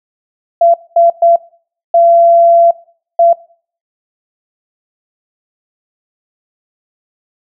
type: tone bursts at uneven times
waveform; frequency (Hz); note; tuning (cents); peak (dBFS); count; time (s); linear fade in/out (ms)
sine; 680; F5; -46; -4; 5; 0.61-0.74 / 0.96-1.1 / 1.22-1.36 / 1.94-2.71 / 3.19-3.33; 5
effects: noise-tail reverb RT60 0.5 s tail -21 dB re dry